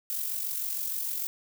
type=noise with amplitude modulation; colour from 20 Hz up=violet; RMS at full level=-30 dBFS; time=0.1-1.27 s; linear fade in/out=0 ms; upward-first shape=sine; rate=46.6 Hz; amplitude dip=50%; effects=none